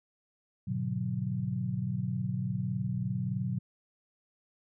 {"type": "chord", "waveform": "sine", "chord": "G# half-diminished seventh", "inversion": "none", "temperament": "equal", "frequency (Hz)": [103.83, 123.47, 146.83, 185], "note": ["G#2", "B2", "D3", "F#3"], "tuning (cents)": [0, 0, 0, 0], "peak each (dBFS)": [-39, -33, -38, -34], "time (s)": [0.67, 3.59], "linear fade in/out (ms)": 10, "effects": []}